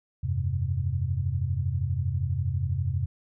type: chord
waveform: sine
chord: F suspended second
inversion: none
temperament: equal with one note detuned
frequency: 85.56 / 98 / 130.81 Hz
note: F2 / G2 / C3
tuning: -35 / 0 / 0 cents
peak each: -29 dBFS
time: 0.23-3.06 s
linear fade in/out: 10 ms
effects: none